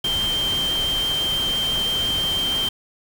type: tone in noise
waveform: sine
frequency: 3147 Hz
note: G7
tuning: 6 cents sharp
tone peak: -20 dBFS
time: 0.04-2.69 s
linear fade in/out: 5 ms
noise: pink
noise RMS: -30 dBFS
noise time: 0.04-2.69 s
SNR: +7 dB
effects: none